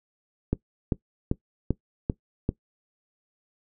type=click train; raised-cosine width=3 ms; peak=-10 dBFS; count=6; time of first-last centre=0.53-2.491 s; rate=2.55 Hz; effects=noise-tail reverb RT60 0.1 s tail -19 dB re dry